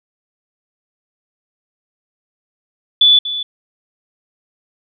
sine tone with echo, 3465 Hz, A7, 27 cents flat, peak -6 dBFS, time 3.01-3.19 s, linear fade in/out 5 ms, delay 240 ms, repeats 1, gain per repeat -13 dB, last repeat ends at 3.43 s, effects none

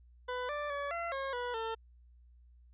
20% pulse tone with pitch steps, 498.5 / 588 / 569 / 681 / 542 / 489 / 449.4 Hz, B4 / D5 / C#5 / F5 / C#5 / B4 / A4, +16 / +2 / +45 / -44 / -39 / -17 / +37 cents, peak -30 dBFS, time 0.28-1.75 s, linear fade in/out 10 ms, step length 210 ms, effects added 60 Hz sine -57 dBFS peak until 2.73 s + resampled to 8000 Hz

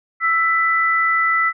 sine tone pair together, 1326 / 1988.4 Hz, E6 / B6, +10 / +11 cents, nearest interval perfect fifth, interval 701 cents, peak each -17 dBFS, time 0.2-1.53 s, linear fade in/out 50 ms, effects none

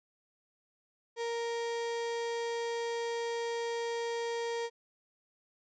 35% pulse tone, 466.2 Hz, A#4, in tune, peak -31 dBFS, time 1.16-4.7 s, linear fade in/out 50 ms, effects resampled to 16000 Hz

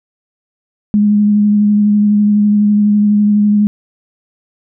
sine tone with vibrato, 207.7 Hz, G#3, in tune, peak -7 dBFS, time 0.94-3.67 s, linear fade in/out 0 ms, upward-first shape sine, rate 12 Hz, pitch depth 16 cents each way, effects none

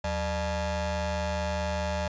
30% pulse ring-modulated tone, 261.6 Hz, C4, in tune, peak -22 dBFS, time 0.04-2.08 s, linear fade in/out 5 ms, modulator 340 Hz, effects resampled to 16000 Hz

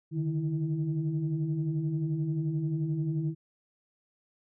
sine tone cluster, 142.8 / 154.2 / 327.9 Hz, D3 / D#3 / E4, -48 / -15 / -9 cents, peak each -36 / -28 / -35 dBFS, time 0.11-3.35 s, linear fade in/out 50 ms, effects tanh soft clip ceiling -19 dBFS

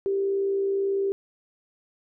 sine tone with frequency modulation, 393 Hz, G4, 4 cents sharp, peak -22 dBFS, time 0.06-1.12 s, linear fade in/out 0 ms, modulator 61.8 Hz, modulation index 0.23, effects none

